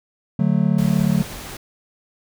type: chord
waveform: triangle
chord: D major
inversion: none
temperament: just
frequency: 146.83 / 183.54 / 220.2 Hz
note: D3 / F#3 / A3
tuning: 0 / -14 / +2 cents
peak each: -18 / -16 / -19 dBFS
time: 0.39-1.23 s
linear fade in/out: 5 ms
type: noise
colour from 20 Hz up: pink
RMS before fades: -34 dBFS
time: 0.78-1.57 s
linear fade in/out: 5 ms
effects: none